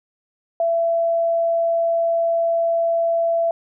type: tone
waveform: sine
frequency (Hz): 670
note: E5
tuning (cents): +28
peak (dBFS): -16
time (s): 0.6-3.51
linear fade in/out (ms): 2
effects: none